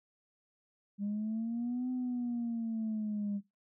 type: linear two-way sweep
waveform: sine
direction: up then down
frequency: 200.1 to 254.5 to 200.1 Hz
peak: -31 dBFS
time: 0.98-3.41 s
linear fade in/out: 50 ms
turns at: 1.9 s
effects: noise-tail reverb RT60 0.2 s tail -17 dB re dry + tanh soft clip ceiling -29 dBFS